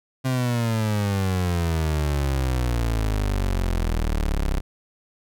30% pulse exponential sweep, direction down, 131.8 to 32.58 Hz, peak -18 dBFS, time 0.24-4.61 s, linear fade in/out 20 ms, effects none

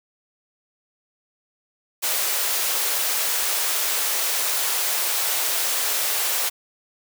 white high-pass noise, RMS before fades -23 dBFS, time 2.02-6.5 s, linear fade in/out 20 ms, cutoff 420 Hz, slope 24 dB/octave, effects none

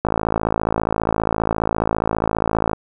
click train, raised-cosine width 1 ms, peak -4 dBFS, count 148, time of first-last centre 0.05-2.732 s, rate 54.8 Hz, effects none

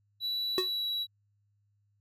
triangle tone with pitch glide, 3939 to 3907 Hz, B7 to B7, -5 to -19 cents, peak -29 dBFS, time 0.2-1.07 s, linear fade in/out 50 ms, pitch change -14 cents, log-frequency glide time 0.61-0.87 s
square tone with exponential decay, 370 Hz, F#4, in tune, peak -24 dBFS, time 0.58-0.7 s, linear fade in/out 1 ms, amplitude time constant 25 ms
effects added 102 Hz sine -69 dBFS peak until 2 s

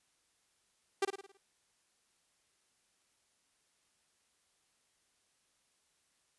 sawtooth tone with echo, 393 Hz, G4, 4 cents sharp, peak -24 dBFS, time 1.02-1.05 s, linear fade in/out 5 ms, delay 54 ms, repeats 6, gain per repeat -6 dB, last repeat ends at 1.374 s, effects white hiss -75 dBFS RMS until 6.38 s + resampled to 24000 Hz

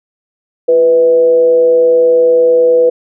sine tone with frequency modulation, 494.8 Hz, B4, 3 cents sharp, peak -5 dBFS, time 0.68-2.9 s, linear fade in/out 10 ms, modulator 150 Hz, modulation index 0.32, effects none

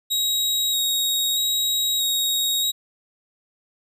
sawtooth tone with vibrato, 3793 Hz, A#7, 29 cents sharp, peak -17 dBFS, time 0.1-2.72 s, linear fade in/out 20 ms, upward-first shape square, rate 0.79 Hz, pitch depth 10 cents each way, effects none

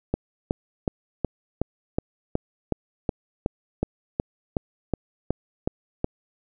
click train, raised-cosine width 2 ms, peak -9 dBFS, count 17, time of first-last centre 0.14-6.044 s, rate 2.71 Hz, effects none

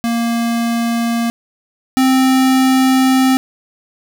square tone pair in turn, 233.1 / 261.6 Hz, A#3 / C4, 0 / 0 cents, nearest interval major second, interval 200 cents, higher second, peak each -15 / -10 dBFS, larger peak second, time 0.04-1.3 / 1.97-3.37 s, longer second, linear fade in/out 0 ms, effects none

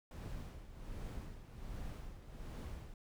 brown noise with tremolo, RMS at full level -44 dBFS, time 0.11-2.94 s, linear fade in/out 2 ms, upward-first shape sine, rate 1.3 Hz, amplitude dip 65%, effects none

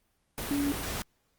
sine tone in noise, 284.6 Hz, C#4, 46 cents sharp, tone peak -26 dBFS, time 0.51-0.72 s, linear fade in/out 0 ms, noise pink, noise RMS -35 dBFS, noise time 0.38-1.02 s, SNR +6 dB, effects pink hiss -73 dBFS RMS until 1.38 s + Opus 32 kbps

